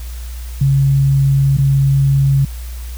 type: tone with dropouts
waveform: sine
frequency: 137.4 Hz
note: C#3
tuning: 15 cents flat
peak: -9 dBFS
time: 0.61-2.45 s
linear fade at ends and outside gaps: 5 ms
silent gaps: 1.57-1.584 s
effects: added 60 Hz sine -24 dBFS peak until 2.97 s + white hiss -39 dBFS RMS until 2.97 s